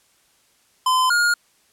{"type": "tone pair in turn", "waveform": "square", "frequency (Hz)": [1024, 1424.1], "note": ["C6", "F6"], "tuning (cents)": [-38, 33], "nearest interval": "tritone", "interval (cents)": 571, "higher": "second", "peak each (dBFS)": [-16, -16], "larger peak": "neither", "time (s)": [[0.86, 1.1], [1.1, 1.34]], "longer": "neither", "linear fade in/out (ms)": 5, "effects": ["white hiss -60 dBFS RMS until 1.72 s", "low-pass 11000 Hz 12 dB/octave"]}